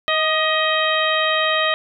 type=harmonic tone with a mistuned harmonic; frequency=631 Hz; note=D#5; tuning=24 cents sharp; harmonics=1 / 2 / 3 / 4 / 5 / 6; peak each=-22 / -22 / -22 / -26 / -24 / -26 dBFS; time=0.08-1.74 s; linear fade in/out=0 ms; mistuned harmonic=2; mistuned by=-35 cents; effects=none